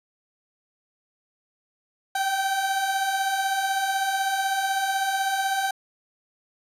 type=beating tone pair; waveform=30% pulse; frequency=763 / 779 Hz; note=G5 / G5; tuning=-47 / -11 cents; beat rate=16 Hz; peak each=-28 / -21 dBFS; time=2.15-5.71 s; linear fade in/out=5 ms; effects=resampled to 32000 Hz